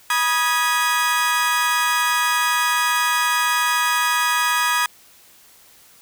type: chord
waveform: 30% pulse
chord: G# minor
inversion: first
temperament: equal with one note detuned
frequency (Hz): 972.5 / 1244.5 / 1661.2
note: B5 / D#6 / G#6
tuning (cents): -27 / 0 / 0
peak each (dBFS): -19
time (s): 0.1-4.86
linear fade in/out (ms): 2
effects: white hiss -50 dBFS RMS until 6.01 s